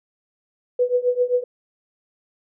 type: tone with tremolo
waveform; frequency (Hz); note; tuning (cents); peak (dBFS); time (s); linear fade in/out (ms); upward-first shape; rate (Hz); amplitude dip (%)
sine; 493.9; B4; 0; -13; 0.79-1.44; 5; triangle; 7.6; 95
effects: none

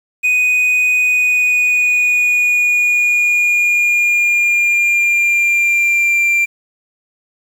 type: tone with pitch glide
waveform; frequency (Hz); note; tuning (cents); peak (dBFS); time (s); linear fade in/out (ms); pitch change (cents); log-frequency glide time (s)
triangle; 2489 to 2370; D#7 to D7; 0 to +15; -9; 0.23-6.46; 20; -85; 0.98-6.24
effects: 7-bit

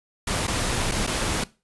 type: noise with dropouts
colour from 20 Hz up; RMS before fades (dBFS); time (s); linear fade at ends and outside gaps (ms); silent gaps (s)
pink; -25; 0.27-1.44; 5; 0.47-0.478 / 0.914-0.918 / 1.067-1.073
effects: noise-tail reverb RT60 0.3 s tail -20 dB re dry + resampled to 24000 Hz

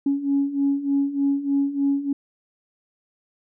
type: beating tone pair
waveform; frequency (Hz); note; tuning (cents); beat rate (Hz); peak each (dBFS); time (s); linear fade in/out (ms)
sine; 277.2 / 280.5; C#4 / C#4; 0 / +21; 3.3; -24 / -20; 0.06-2.13; 5
effects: tanh soft clip ceiling -12 dBFS

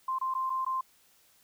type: tone with dropouts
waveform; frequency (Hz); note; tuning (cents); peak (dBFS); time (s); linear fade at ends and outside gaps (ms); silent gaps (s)
sine; 1046.5; C6; 0; -28; 0.08-0.81; 5; 0.186-0.212 / 0.34-0.349 / 0.497-0.501 / 0.649-0.663
effects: white hiss -64 dBFS RMS until 1.43 s

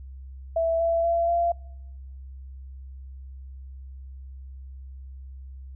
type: tone with pitch steps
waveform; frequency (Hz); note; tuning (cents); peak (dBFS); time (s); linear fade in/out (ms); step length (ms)
sine; 660 / 668.4 / 677 / 685.6; E5 / E5 / E5 / F5; +2 / +24 / +46 / -32; -20; 0.56-1.52; 5; 240
effects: noise-tail reverb RT60 1.0 s tail -26 dB re dry + added 66 Hz sine -38 dBFS peak until 5.75 s

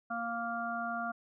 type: harmonic tone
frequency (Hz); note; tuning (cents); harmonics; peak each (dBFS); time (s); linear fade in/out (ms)
233.1; A#3; 0; 1 / 3 / 5 / 6; -41 / -37 / -41 / -38; 0.1-1.12; 10
effects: none

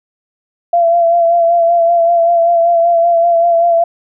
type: tone with vibrato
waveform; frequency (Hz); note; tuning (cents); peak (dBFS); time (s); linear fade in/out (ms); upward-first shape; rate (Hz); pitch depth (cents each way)
sine; 680; F5; -46; -7; 0.73-3.84; 5; sine; 5.2; 31
effects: none

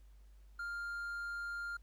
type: tone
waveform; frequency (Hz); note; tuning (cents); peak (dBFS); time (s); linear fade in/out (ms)
triangle; 1400; F6; +4; -37; 0.59-1.77; 5
effects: added 50 Hz sine -56 dBFS peak until 1.82 s + pink hiss -75 dBFS RMS until 1.82 s

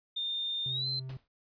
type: tone with pitch glide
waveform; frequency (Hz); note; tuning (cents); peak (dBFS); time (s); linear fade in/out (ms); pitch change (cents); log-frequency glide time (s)
sine; 3625 to 4092; A#7 to C8; -49 to -39; -31; 0.16-1; 10; +210; 0.69-0.87
type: tone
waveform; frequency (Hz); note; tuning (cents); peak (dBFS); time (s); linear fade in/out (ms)
triangle; 130.81; C3; 0; -36; 0.66-1.17; 2
type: noise with exponential decay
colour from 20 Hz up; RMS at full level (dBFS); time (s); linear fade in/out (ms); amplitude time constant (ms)
pink; -45; 1.09-1.28; 5; 41
effects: noise-tail reverb RT60 0.1 s tail -25 dB re dry + resampled to 11025 Hz

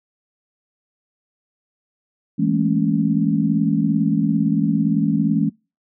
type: chord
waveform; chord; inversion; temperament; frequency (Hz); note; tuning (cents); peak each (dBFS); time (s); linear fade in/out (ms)
sine; A major seventh; second; equal with one note detuned; 164.81 / 207.7 / 225.4 / 277.2; E3 / G#3 / A3 / C#4; 0 / 0 / +42 / 0; -21 / -20 / -22 / -21; 2.38-5.5; 20
effects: noise-tail reverb RT60 0.3 s tail -26 dB re dry

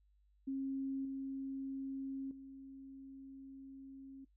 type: tone with level steps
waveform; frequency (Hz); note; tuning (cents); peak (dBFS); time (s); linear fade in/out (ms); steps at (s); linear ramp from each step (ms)
sine; 270; C#4; -45; -36 / -39 / -49; 0.47-4.25; 10; 1.05 / 2.31; 2
effects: noise-tail reverb RT60 0.1 s tail -18 dB re dry + added 50 Hz sine -68 dBFS peak until 4.36 s

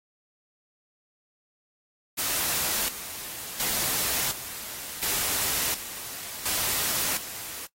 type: noise with tremolo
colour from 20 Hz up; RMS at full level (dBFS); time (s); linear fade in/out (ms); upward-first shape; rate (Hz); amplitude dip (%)
white; -27; 2.17-7.67; 20; square; 0.7; 70
effects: noise-tail reverb RT60 0.1 s tail -20 dB re dry + AAC 48 kbps

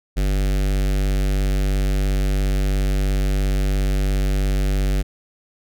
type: tone with notch filter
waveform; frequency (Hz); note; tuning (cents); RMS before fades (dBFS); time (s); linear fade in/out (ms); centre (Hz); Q
square; 48.52; G1; -17; -19; 0.16-5.03; 20; 1000; 1.3
effects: none

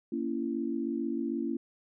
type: chord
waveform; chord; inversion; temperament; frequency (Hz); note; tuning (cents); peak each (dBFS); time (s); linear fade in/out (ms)
sine; A# diminished; none; just; 233.1 / 279.7 / 335.6; A#3 / C#4 / E4; 0 / +16 / +31; -34; 0.12-1.57; 5
effects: none

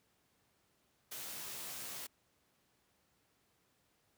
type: noise with comb filter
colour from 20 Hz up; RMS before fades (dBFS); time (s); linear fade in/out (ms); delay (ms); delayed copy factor
white; -45; 1.11-2.07; 10; 15; +0.75
effects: pink hiss -75 dBFS RMS until 4.17 s + high-pass 80 Hz 12 dB/octave

